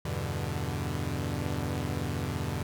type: chord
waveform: sawtooth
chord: E minor seventh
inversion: none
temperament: equal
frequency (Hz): 82.41 / 98 / 123.47 / 146.83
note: E2 / G2 / B2 / D3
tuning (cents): 0 / 0 / 0 / 0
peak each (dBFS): -32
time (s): 0.05-2.63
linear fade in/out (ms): 5
effects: none